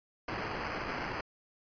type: noise with sample-and-hold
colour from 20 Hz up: white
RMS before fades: -37 dBFS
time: 0.28-1.21 s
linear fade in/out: 5 ms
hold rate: 3675 Hz
effects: resampled to 11025 Hz